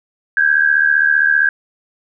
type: tone pair together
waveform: sine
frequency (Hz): 1568 / 1643.3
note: G6 / G#6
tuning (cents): 0 / -19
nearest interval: minor second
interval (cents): 81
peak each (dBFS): -13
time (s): 0.37-1.49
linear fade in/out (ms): 2
effects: none